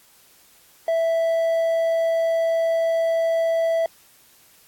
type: tone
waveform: triangle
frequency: 659.3 Hz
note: E5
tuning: in tune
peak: -16 dBFS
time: 0.88-3.86 s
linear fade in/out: 2 ms
effects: white hiss -54 dBFS RMS until 4.67 s + AAC 64 kbps